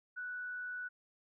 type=tone with frequency modulation; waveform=sine; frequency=1480 Hz; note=F#6; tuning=in tune; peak=-39 dBFS; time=0.16-0.89 s; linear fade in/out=20 ms; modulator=81 Hz; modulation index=0.23; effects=none